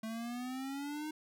square exponential sweep, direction up, 219.1 to 311.1 Hz, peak -39 dBFS, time 0.03-1.11 s, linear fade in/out 5 ms, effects none

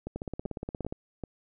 two click trains, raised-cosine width 2 ms, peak -22 / -21 dBFS, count 4 / 14, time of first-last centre 0.07-1.237 / 0.16-0.925 s, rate 2.57 / 17 Hz, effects none

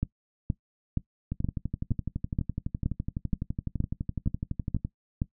two click trains, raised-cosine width 5 ms, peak -14 / -18 dBFS, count 12 / 43, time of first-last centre 0.03-5.219 / 1.32-4.849 s, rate 2.12 / 11.9 Hz, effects noise-tail reverb RT60 0.1 s tail -18 dB re dry

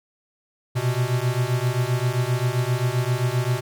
square beating tone pair, 120.5 / 128.1 Hz, B2 / C3, -42 / -36 cents, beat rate 7.6 Hz, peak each -24 dBFS, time 0.75-3.61 s, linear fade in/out 20 ms, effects none

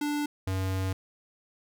square tone pair in turn, 293.7 / 94.73 Hz, D4 / F#2, 0 / +41 cents, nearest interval octave + minor sixth, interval 1959 cents, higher first, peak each -28 dBFS, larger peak neither, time 0.01-0.26 / 0.47-0.93 s, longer second, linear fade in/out 5 ms, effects none

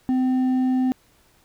sine tone with hard clipping, 256.9 Hz, C4, 32 cents flat, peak -19 dBFS, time 0.09-0.92 s, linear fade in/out 0 ms, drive 4 dB, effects pink hiss -59 dBFS RMS until 1.44 s

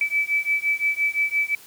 sine beating tone pair, 2303 / 2308.8 Hz, D7 / D7, -34 / -30 cents, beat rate 5.8 Hz, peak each -23 dBFS, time 0.01-1.55 s, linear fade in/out 2 ms, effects white hiss -47 dBFS RMS until 1.66 s

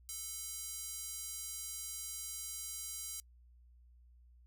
square tone with high-pass filter, 440 Hz, A4, in tune, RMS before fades -44 dBFS, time 0.09-3.2 s, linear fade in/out 0 ms, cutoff 7200 Hz, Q 1.2, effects noise-tail reverb RT60 0.1 s tail -26 dB re dry + added 60 Hz sine -59 dBFS peak until 4.46 s

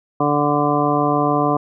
harmonic tone, 146.5 Hz, D3, 4 cents flat, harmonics 1 / 2 / 3 / 4 / 5 / 7 / 8, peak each -24 / -20 / -23 / -24 / -21 / -22 / -24 dBFS, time 0.2-1.57 s, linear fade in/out 5 ms, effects none

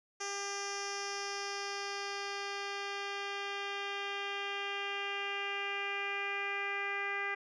10% pulse tone with low-pass filter sweep, 400 Hz, G4, 35 cents sharp, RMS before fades -38 dBFS, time 0.2-7.35 s, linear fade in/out 10 ms, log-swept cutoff 6200 to 2100 Hz, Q 3.5, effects none

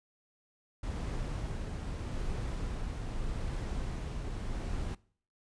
brown noise with tremolo, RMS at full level -35 dBFS, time 0.83-4.95 s, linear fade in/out 5 ms, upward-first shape sine, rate 0.8 Hz, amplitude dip 25%, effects noise-tail reverb RT60 0.5 s tail -22 dB re dry + resampled to 22050 Hz

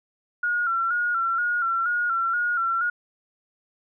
sine tone with vibrato, 1396.9 Hz, F6, in tune, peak -21 dBFS, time 0.43-2.9 s, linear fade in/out 5 ms, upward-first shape square, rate 2.1 Hz, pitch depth 51 cents each way, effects none

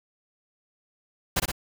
pink noise with echo, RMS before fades -23 dBFS, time 1.36-1.4 s, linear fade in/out 10 ms, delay 59 ms, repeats 2, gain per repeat -3 dB, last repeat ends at 1.518 s, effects none

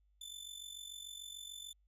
sawtooth tone with amplitude modulation, 3520 Hz, A7, in tune, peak -40 dBFS, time 0.21-1.73 s, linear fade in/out 5 ms, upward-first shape sine, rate 46.8 Hz, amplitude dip 75%, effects added 50 Hz sine -69 dBFS peak until 1.87 s + resampled to 32000 Hz

